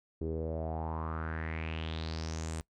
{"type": "tone with low-pass filter sweep", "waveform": "sawtooth", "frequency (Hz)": 80.2, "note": "E2", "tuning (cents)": -47, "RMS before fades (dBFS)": -37, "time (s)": [0.21, 2.61], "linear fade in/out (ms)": 0, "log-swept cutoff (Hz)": [370, 8700], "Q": 5, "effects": ["noise-tail reverb RT60 0.1 s tail -21 dB re dry"]}